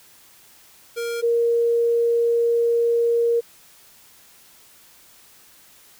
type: tone pair in turn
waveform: square / sine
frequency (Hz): 468.3 / 468.3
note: A#4 / A#4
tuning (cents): +8 / +8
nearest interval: unison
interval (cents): 0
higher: neither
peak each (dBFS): -25 / -16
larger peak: second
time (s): 0.96-1.22 / 1.22-3.41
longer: second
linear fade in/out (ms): 20
effects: white hiss -51 dBFS RMS until 5.99 s